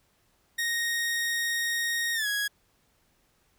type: tone with pitch glide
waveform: sawtooth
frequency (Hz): 1864.7 to 1661.3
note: A#6 to G#6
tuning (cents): 0 to 0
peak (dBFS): -23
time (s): 0.58-2.48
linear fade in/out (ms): 10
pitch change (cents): -200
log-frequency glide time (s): 2.14-2.27
effects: pink hiss -68 dBFS RMS until 3.58 s